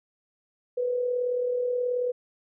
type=tone with amplitude modulation; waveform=sine; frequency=493.9 Hz; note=B4; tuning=in tune; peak=-22 dBFS; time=0.77-2.12 s; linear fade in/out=10 ms; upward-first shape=sine; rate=38.6 Hz; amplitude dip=45%; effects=none